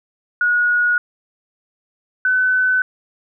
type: tone pair in turn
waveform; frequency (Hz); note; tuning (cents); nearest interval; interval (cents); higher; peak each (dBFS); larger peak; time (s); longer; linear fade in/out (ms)
sine; 1452 / 1509.3; F#6 / F#6; -33 / +34; minor second; 67; second; -13; neither; 0.41-0.98 / 2.25-2.82; neither; 2
effects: none